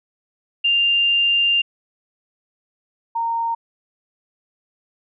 sine tone pair in turn, 2794 / 922.5 Hz, F7 / A#5, 0 / -18 cents, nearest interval octave + perfect fifth, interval 1918 cents, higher first, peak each -14 / -19 dBFS, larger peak first, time 0.64-1.62 / 3.15-3.55 s, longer first, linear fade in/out 10 ms, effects none

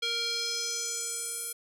square tone with band-pass filter sweep, 466.3 Hz, A#4, 1 cent sharp, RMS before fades -33 dBFS, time 0.02-1.53 s, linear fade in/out 10 ms, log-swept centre 3500 to 11000 Hz, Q 3, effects none

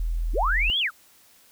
sine tone, 41.2 Hz, E1, in tune, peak -23 dBFS, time 0-0.7 s, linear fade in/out 0 ms
sine linear two-way sweep, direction up then down, 220 to 3454 to 1121 Hz, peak -21 dBFS, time 0.33-0.91 s, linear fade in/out 50 ms, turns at 0.79 s
effects white hiss -56 dBFS RMS until 1.51 s

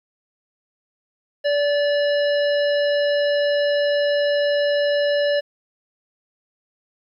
harmonic tone, 579 Hz, D5, 25 cents flat, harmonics 1 / 3 / 5 / 7 / 9, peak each -17 / -27 / -31 / -34 / -36 dBFS, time 1.44-5.41 s, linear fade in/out 20 ms, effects 10-bit

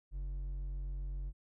triangle tone with hard clipping, 46.25 Hz, F#1, in tune, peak -38 dBFS, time 0.11-1.33 s, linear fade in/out 50 ms, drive 8 dB, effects none

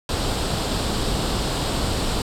pink noise with comb filter, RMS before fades -23 dBFS, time 0.09-2.22 s, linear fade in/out 2 ms, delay 0.24 ms, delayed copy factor +0.5, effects low-pass 8000 Hz 12 dB/octave

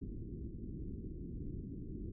pink low-pass noise, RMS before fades -44 dBFS, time 0.01-2.12 s, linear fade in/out 10 ms, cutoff 370 Hz, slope 48 dB/octave, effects none

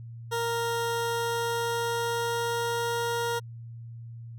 20% pulse tone with pitch glide, 466.2 to 470 Hz, A#4 to A#4, 0 to +14 cents, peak -22 dBFS, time 0.31-3.4 s, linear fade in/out 20 ms, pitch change +14 cents, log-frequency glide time 0.88-3.13 s, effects added 116 Hz sine -39 dBFS peak until 4.38 s

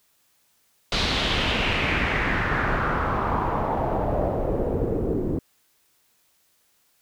pink noise with low-pass filter sweep, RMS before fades -24 dBFS, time 0.92-5.39 s, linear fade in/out 2 ms, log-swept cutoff 4200 to 340 Hz, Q 2.8, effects white hiss -65 dBFS RMS until 7.01 s

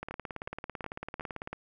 two click trains, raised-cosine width 0.5 ms, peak -23 / -22 dBFS, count 4 / 28, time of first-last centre 0.11-1.209 / 0.03-1.53 s, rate 2.73 / 18 Hz, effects none

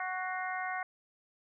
harmonic tone with a mistuned harmonic, 370.2 Hz, F#4, 1 cent sharp, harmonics 2 / 3 / 4 / 5 / 6, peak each -37 / -41 / -40 / -41 / -43 dBFS, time 0-0.83 s, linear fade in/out 2 ms, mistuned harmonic 6, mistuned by -85 cents, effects none

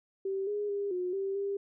sine tone with pitch steps, 387.7 / 413.5 / 403 / 361.4 / 390.1 / 398.4 Hz, G4 / G#4 / G4 / F#4 / G4 / G4, -19 / -8 / +48 / -41 / -8 / +28 cents, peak -30 dBFS, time 0.25-1.57 s, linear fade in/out 5 ms, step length 220 ms, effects none

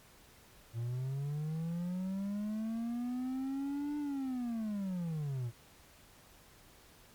triangle linear two-way sweep, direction up then down, 113.1 to 296.4 to 113.1 Hz, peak -32 dBFS, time 0.73-5.52 s, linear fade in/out 50 ms, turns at 3.98 s, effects pink hiss -60 dBFS RMS until 7.14 s + MP3 96 kbps

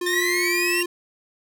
square tone with pitch glide, 354 to 350.7 Hz, F4 to F4, +23 to +7 cents, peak -25 dBFS, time 0.01-0.86 s, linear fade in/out 5 ms, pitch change -16 cents, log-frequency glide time 0.35-0.51 s
sawtooth exponential sweep, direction up, 1798 to 2794 Hz, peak -19 dBFS, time 0.06-0.83 s, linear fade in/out 5 ms
sine tone, 1927 Hz, B6, 43 cents flat, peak -26 dBFS, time 0.13-0.81 s, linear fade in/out 2 ms
effects none

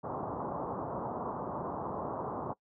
white low-pass noise, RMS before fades -37 dBFS, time 0.03-2.54 s, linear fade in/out 20 ms, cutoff 1100 Hz, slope 48 dB/octave, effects noise-tail reverb RT60 0.1 s tail -23 dB re dry + high-pass 100 Hz 12 dB/octave

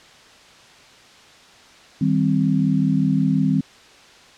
sine chord, C minor, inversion first, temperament just, 156.98 / 196.22 / 261.6 Hz, Eb3 / G3 / C4, +16 / +2 / 0 cents, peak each -20 dBFS, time 2.01-3.61 s, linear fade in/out 5 ms, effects white hiss -47 dBFS RMS until 4.37 s + low-pass 5000 Hz 12 dB/octave

